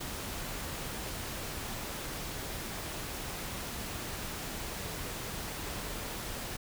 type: noise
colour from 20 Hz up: pink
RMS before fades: -39 dBFS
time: 0-6.57 s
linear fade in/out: 10 ms
effects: none